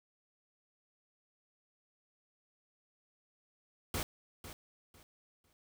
pink noise with echo, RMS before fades -36 dBFS, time 3.94-4.03 s, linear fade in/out 2 ms, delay 500 ms, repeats 3, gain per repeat -12 dB, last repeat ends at 5.53 s, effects none

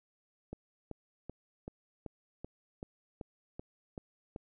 click train, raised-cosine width 2 ms, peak -28 dBFS, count 11, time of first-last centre 0.53-4.361 s, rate 2.61 Hz, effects none

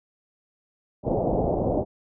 white low-pass noise, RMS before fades -24 dBFS, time 1.03-1.85 s, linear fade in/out 50 ms, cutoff 750 Hz, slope 48 dB/octave, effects none

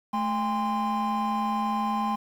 triangle tone cluster, 217.5 / 807 / 1039 Hz, A3 / G#5 / C6, -20 / -50 / -12 cents, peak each -26 dBFS, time 0.13-2.16 s, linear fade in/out 10 ms, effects tanh soft clip ceiling -18 dBFS + 9-bit

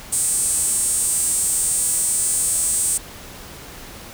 sawtooth tone with high-pass filter, 327.3 Hz, E4, 12 cents flat, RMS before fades -20 dBFS, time 0.12-2.98 s, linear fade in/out 10 ms, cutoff 8500 Hz, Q 7.4, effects pink hiss -38 dBFS RMS until 4.13 s

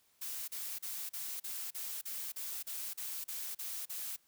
blue noise bursts, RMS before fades -41 dBFS, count 13, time 0.21-4.164 s, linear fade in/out 10 ms, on 270 ms, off 37 ms, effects white hiss -71 dBFS RMS until 4.27 s

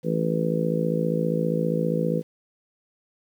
harmonic tone, 55 Hz, A1, in tune, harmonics 3 / 4 / 5 / 6 / 7 / 8 / 9, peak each -25 / -29 / -33 / -33 / -34 / -31 / -27 dBFS, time 0.03-2.23 s, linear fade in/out 50 ms, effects 9-bit

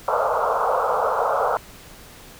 pink band-pass noise, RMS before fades -21 dBFS, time 0.08-1.57 s, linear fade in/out 0 ms, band 450 to 1400 Hz, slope 96 dB/octave, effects pink hiss -44 dBFS RMS until 2.39 s

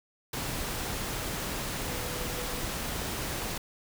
sine tone in noise, 493.9 Hz, B4, in tune, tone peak -43 dBFS, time 1.86-2.61 s, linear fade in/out 5 ms, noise pink, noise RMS -34 dBFS, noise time 0.33-3.58 s, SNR -12 dB, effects none

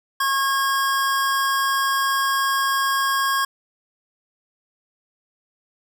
square tone pair together, 1089.2 / 1632 Hz, C#6 / G#6, -31 / -31 cents, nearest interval perfect fifth, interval 700 cents, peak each -21 / -24 dBFS, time 0.2-3.45 s, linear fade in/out 5 ms, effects none

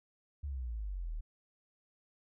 sine exponential sweep, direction down, 74.2 to 36.71 Hz, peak -36 dBFS, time 0.43-1.21 s, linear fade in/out 10 ms, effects none

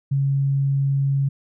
sine tone, 138.1 Hz, C#3, 6 cents flat, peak -17 dBFS, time 0.11-1.29 s, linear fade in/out 10 ms, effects none

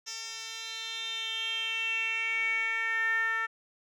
10% pulse tone with band-pass filter sweep, 450.2 Hz, A4, 40 cents sharp, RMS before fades -32 dBFS, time 0.06-3.47 s, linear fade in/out 20 ms, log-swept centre 5200 to 1600 Hz, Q 7, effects none

